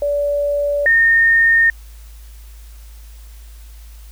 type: tone pair in turn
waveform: sine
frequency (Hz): 577 / 1831.9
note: D5 / A#6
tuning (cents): -31 / -31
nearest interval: octave + minor sixth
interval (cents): 2000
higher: second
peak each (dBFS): -15 / -9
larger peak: second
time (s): 0.02-0.86 / 0.86-1.7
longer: neither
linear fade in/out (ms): 2
effects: added 54 Hz sine -35 dBFS peak until 4.11 s + white hiss -49 dBFS RMS until 4.11 s